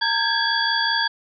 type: tone cluster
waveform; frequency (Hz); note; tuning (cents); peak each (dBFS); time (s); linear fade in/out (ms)
sine; 916 / 1607 / 1672 / 3363 / 4635; A#5 / G6 / G#6 / G#7 / D8; -31 / +43 / +11 / +21 / -24; -25; 0.01-1.08; 10
effects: none